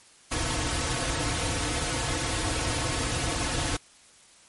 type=noise with comb filter; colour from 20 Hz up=pink; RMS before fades=-28 dBFS; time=0.31-3.77 s; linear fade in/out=10 ms; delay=5 ms; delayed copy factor=-0.8; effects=white hiss -55 dBFS RMS until 4.48 s + MP3 48 kbps